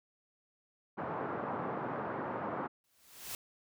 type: band-pass noise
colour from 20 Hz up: white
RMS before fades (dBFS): -38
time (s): 0.97-2.68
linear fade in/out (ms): 20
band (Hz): 120 to 1200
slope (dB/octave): 24
type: noise with exponential growth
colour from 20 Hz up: white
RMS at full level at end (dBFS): -39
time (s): 2.84-3.35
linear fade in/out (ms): 1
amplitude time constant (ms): 110
effects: none